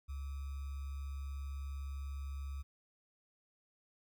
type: tone with sample-and-hold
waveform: sine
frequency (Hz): 69.3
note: C#2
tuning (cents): 0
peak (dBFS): -39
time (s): 0.08-2.63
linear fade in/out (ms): 20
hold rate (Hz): 1225
effects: none